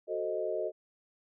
sine chord, F# diminished seventh, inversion none, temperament equal, 370 / 440 / 523.3 / 622.3 Hz, F#4 / A4 / C5 / Eb5, 0 / 0 / 0 / 0 cents, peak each -37 / -36 / -39 / -34 dBFS, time 0.07-0.72 s, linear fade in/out 50 ms, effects none

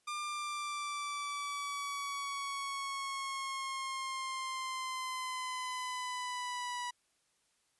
sawtooth exponential sweep, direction down, 1200 to 976 Hz, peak -33 dBFS, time 0.07-6.91 s, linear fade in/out 10 ms, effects white hiss -75 dBFS RMS until 7.79 s + resampled to 24000 Hz

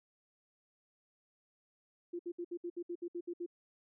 sine tone bursts, 347.3 Hz, F4, 10 cents flat, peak -37 dBFS, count 11, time 2.13-3.463 s, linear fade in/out 10 ms, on 63 ms, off 64 ms, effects none

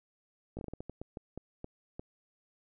slowing click train, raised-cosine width 2 ms, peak -27 dBFS, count 13, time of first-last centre 0.57-1.995 s, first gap 18 ms, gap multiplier 1.31, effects none

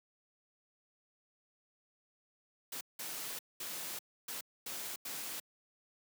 white noise bursts at uneven times, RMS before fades -42 dBFS, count 6, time 2.72-2.81 / 2.99-3.39 / 3.6-3.99 / 4.28-4.41 / 4.66-4.96 / 5.05-5.4 s, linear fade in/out 5 ms, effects high-pass 150 Hz 12 dB/octave

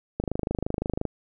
click train, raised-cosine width 2 ms, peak -13 dBFS, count 23, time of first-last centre 0.2-1.053 s, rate 25.8 Hz, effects none

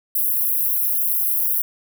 white high-pass noise, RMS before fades -20 dBFS, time 0.15-1.62 s, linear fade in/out 5 ms, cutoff 11000 Hz, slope 48 dB/octave, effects none

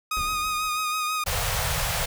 sawtooth tone with vibrato, 1244.5 Hz, D#6, in tune, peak -21 dBFS, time 0.11-1.24 s, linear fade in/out 5 ms, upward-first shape sine, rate 6.1 Hz, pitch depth 27 cents each way
brown noise with exponential decay, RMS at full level -35 dBFS, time 0.17-1.42 s, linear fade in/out 0 ms, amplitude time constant 270 ms
pink band-stop noise, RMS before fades -26 dBFS, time 1.26-2.06 s, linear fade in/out 10 ms, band 160 to 490 Hz, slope 48 dB/octave
effects none

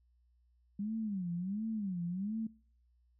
sine tone with vibrato, 196 Hz, G3, in tune, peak -34 dBFS, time 0.79-2.47 s, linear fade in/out 5 ms, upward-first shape sine, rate 1.4 Hz, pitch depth 230 cents each way, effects noise-tail reverb RT60 0.5 s tail -24 dB re dry + added 60 Hz sine -67 dBFS peak until 3.19 s

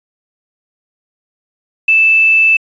sine tone with quantisation, 2637 Hz, E7, in tune, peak -6 dBFS, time 1.88-2.57 s, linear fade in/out 5 ms, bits 6, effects resampled to 16000 Hz

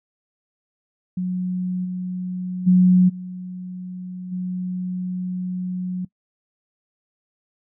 sine tone with level steps, 182.3 Hz, F#3, 25 cents flat, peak -21 / -24 / -10 / -29 / -23 dBFS, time 1.17-6.05 s, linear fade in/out 5 ms, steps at 1.84 / 2.66 / 3.08 / 4.31 s, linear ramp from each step 20 ms, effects noise-tail reverb RT60 0.1 s tail -21 dB re dry

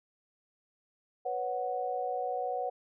sine chord, B suspended second, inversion none, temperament equal, 493.9 / 554.4 / 740 Hz, B4 / C#5 / F#5, 0 / 0 / 0 cents, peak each -36 / -38 / -33 dBFS, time 1.25-2.7 s, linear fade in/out 10 ms, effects none

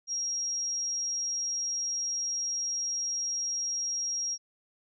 sine tone, 5620 Hz, F8, 10 cents sharp, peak -29 dBFS, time 0.07-4.38 s, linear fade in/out 50 ms, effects none

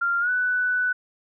sine tone with pitch glide, 1391 to 1490.8 Hz, F6 to F#6, -7 to +13 cents, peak -20 dBFS, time 0.01-0.93 s, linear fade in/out 10 ms, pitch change +120 cents, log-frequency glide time 0.2-0.3 s, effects none

